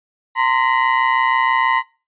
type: ring-modulated tone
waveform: 30% pulse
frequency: 976 Hz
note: B5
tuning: 21 cents flat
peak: -8 dBFS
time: 0.35-1.83 s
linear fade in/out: 50 ms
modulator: 63.1 Hz
effects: noise-tail reverb RT60 0.3 s tail -19 dB re dry + resampled to 8000 Hz